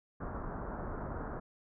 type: low-pass noise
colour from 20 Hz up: pink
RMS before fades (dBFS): -40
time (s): 0.2-1.4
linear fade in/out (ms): 10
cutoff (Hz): 1500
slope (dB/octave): 48
effects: none